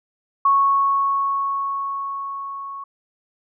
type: tone with level ramp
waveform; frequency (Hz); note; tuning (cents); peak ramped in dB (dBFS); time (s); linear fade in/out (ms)
sine; 1105; C#6; -6; -12 to -30; 0.45-2.84; 5
effects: none